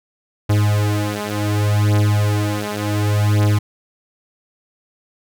45% pulse beating tone pair, 103.83 / 104.51 Hz, G#2 / G#2, 0 / +11 cents, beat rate 0.68 Hz, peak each -18 dBFS, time 0.49-3.59 s, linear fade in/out 10 ms, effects none

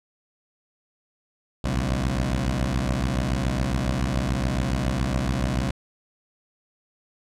15% pulse beating tone pair, 60.8 / 67.9 Hz, B1 / C#2, -26 / -35 cents, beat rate 7.1 Hz, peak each -19 dBFS, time 1.64-5.71 s, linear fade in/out 5 ms, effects low-pass 9000 Hz 12 dB/octave

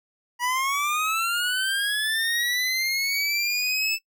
25% pulse linear sweep, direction up, 961 to 2637 Hz, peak -19 dBFS, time 0.39-3.99 s, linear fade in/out 50 ms, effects noise-tail reverb RT60 0.1 s tail -22 dB re dry

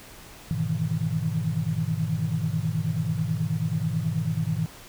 sine chord, E major seventh, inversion first, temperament equal, 103.83 / 123.47 / 155.56 / 164.81 Hz, G#2 / B2 / D#3 / E3, 0 / 0 / 0 / 0 cents, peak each -31 / -31 / -28 / -28 dBFS, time 0.51-4.66 s, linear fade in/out 0 ms, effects pink hiss -46 dBFS RMS until 4.88 s

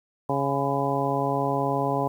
harmonic tone with a mistuned harmonic, 138.59 Hz, C#3, in tune, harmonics 1 / 2 / 3 / 4 / 5 / 6 / 7, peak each -30 / -30 / -30 / -30 / -30 / -30 / -30 dBFS, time 0.29-2.08 s, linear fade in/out 5 ms, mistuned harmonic 7, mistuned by +54 cents, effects 9-bit

